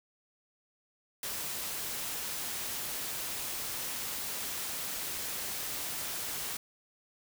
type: noise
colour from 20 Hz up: white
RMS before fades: -37 dBFS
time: 1.23-6.57 s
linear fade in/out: 2 ms
effects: none